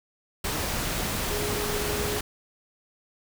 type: tone in noise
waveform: sine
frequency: 415.3 Hz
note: G#4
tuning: in tune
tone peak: -31 dBFS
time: 1.31-2.19 s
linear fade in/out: 5 ms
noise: pink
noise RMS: -29 dBFS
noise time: 0.44-2.21 s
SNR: -5 dB
effects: none